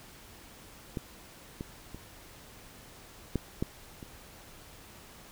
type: clicks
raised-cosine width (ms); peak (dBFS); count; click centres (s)
3; -20 / -23 / -29 / -15 / -16 / -30; 6; 0.972 / 1.609 / 1.946 / 3.357 / 3.625 / 4.028
effects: pink hiss -52 dBFS RMS until 5.31 s